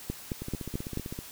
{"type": "two click trains", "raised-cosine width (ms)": 3, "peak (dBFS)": [-18, -23], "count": [5, 13], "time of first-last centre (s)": [[0.1, 0.973], [0.42, 1.189]], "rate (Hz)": [4.58, 15.6], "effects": ["white hiss -46 dBFS RMS until 1.31 s"]}